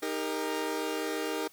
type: chord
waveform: sawtooth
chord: Eb major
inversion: none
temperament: equal with one note detuned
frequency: 311.1 / 400 / 466.2 Hz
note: Eb4 / G4 / Bb4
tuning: 0 / +35 / 0 cents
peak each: -31 / -32 / -31 dBFS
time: 0.02-1.48 s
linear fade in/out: 10 ms
effects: white hiss -59 dBFS RMS until 1.52 s